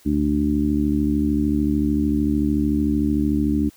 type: harmonic tone with a mistuned harmonic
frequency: 73.4 Hz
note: D2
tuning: in tune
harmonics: 1 / 2 / 3 / 4 / 5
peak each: -25 / -30 / -22 / -20 / -32 dBFS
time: 0.05-3.7 s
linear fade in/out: 20 ms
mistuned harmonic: 1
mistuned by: -30 cents
effects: white hiss -53 dBFS RMS until 3.76 s